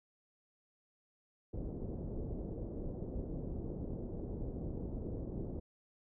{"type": "low-pass noise", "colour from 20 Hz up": "pink", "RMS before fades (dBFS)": -41, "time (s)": [1.53, 5.6], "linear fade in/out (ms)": 10, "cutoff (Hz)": 500, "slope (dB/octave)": 24, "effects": []}